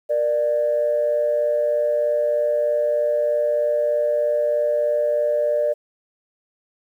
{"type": "tone pair together", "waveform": "sine", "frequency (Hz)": [470.6, 593.8], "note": ["A#4", "D5"], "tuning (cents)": [16, 19], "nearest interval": "major third", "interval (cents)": 403, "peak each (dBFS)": [-24, -17], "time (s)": [0.09, 5.74], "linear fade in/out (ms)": 20, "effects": ["tanh soft clip ceiling -11 dBFS", "9-bit"]}